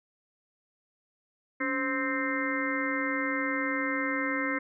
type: harmonic tone with a mistuned harmonic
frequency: 261.6 Hz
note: C4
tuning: in tune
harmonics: 1 / 2 / 4 / 5 / 6 / 7 / 8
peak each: -32 / -36 / -38 / -38 / -37 / -35 / -33 dBFS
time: 1.6-4.59 s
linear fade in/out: 10 ms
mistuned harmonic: 1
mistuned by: +120 cents
effects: none